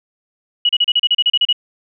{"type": "tone bursts", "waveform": "sine", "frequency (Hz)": 2918, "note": "F#7", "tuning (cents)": -25, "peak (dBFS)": -10, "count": 12, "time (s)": [0.65, 1.528], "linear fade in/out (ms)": 5, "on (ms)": 42, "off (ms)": 34, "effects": []}